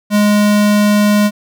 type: tone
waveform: square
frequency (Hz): 207.7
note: G#3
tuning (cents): 0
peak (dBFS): -9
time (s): 0.1-1.31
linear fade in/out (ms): 50
effects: none